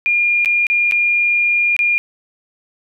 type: tone with dropouts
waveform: sine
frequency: 2414 Hz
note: D7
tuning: 47 cents sharp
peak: -12 dBFS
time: 0.06-1.98 s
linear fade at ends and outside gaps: 0 ms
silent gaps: 0.448-0.458 / 0.668-0.7 / 0.912-0.921 / 1.765-1.791 s
effects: none